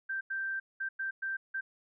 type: tone bursts at uneven times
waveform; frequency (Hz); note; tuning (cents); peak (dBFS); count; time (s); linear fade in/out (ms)
sine; 1568; G6; 0; -32; 6; 0.09-0.21 / 0.3-0.6 / 0.8-0.89 / 0.99-1.11 / 1.22-1.37 / 1.54-1.61; 10
effects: none